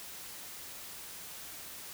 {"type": "silence", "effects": ["white hiss -46 dBFS RMS until 1.93 s"]}